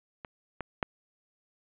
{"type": "clicks", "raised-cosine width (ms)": 0.5, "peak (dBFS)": [-25, -19, -12], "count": 3, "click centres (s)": [0.248, 0.607, 0.828], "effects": ["resampled to 8000 Hz", "9-bit"]}